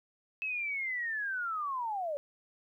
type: linear sweep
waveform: sine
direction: down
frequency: 2610 to 554.4 Hz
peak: -32 dBFS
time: 0.42-2.17 s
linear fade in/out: 0 ms
effects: 12-bit